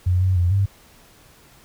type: tone with pitch steps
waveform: sine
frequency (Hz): 90.4 / 93.3 / 87.9 / 98.4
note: F#2 / F#2 / F2 / G2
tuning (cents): -40 / +15 / +12 / +7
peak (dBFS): -15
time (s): 0.06-0.66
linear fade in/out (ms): 10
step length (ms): 150
effects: pink hiss -51 dBFS RMS until 1.64 s